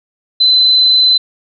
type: tone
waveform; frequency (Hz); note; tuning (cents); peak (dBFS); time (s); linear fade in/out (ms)
sine; 4038; B7; +38; -6; 0.4-1.18; 10
effects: none